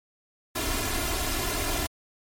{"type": "noise with comb filter", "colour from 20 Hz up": "pink", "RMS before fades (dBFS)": -28, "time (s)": [0.55, 1.87], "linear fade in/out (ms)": 10, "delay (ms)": 2.9, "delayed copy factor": 0.75, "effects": ["MP3 64 kbps"]}